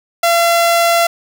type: tone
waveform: sawtooth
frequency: 681 Hz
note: F5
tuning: 44 cents flat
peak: -6 dBFS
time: 0.23-1.07 s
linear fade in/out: 5 ms
effects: none